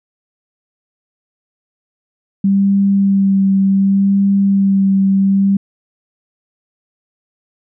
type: tone with vibrato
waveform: sine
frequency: 196 Hz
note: G3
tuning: in tune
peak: -9 dBFS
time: 2.44-5.57 s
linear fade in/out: 5 ms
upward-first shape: sine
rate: 0.68 Hz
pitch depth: 17 cents each way
effects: none